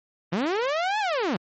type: linear two-way sweep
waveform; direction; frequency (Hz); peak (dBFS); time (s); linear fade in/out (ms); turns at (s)
sawtooth; up then down; 157.1 to 880 to 157.1; -19; 0.32-1.37; 10; 0.99
effects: low-pass 4000 Hz 12 dB/octave + MP3 32 kbps